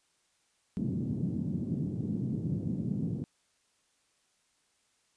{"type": "band-pass noise", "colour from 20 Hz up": "white", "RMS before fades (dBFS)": -33, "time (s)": [0.77, 3.24], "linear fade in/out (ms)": 0, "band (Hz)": [110, 240], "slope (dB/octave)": 24, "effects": ["white hiss -72 dBFS RMS until 5.16 s", "resampled to 22050 Hz"]}